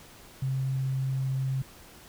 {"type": "tone", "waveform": "sine", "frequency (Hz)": 132.9, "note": "C3", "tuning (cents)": 27, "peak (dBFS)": -26, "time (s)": [0.42, 1.62], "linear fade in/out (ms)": 5, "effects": ["pink hiss -51 dBFS RMS until 2.08 s"]}